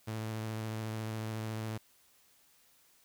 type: tone with vibrato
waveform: sawtooth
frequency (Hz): 110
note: A2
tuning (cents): 0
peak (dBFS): -32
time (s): 0.07-1.78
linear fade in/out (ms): 10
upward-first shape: sine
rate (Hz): 14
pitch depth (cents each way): 19
effects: white hiss -66 dBFS RMS until 3.04 s